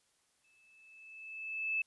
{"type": "tone with exponential growth", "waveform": "sine", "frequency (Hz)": 2620, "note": "E7", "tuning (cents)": -11, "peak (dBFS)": -29, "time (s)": [0.44, 1.82], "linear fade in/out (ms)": 5, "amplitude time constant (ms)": 300, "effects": ["white hiss -74 dBFS RMS until 1.86 s", "resampled to 24000 Hz"]}